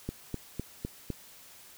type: click train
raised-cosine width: 3 ms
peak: -20 dBFS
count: 5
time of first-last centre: 0.09-1.103 s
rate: 3.95 Hz
effects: white hiss -53 dBFS RMS until 1.77 s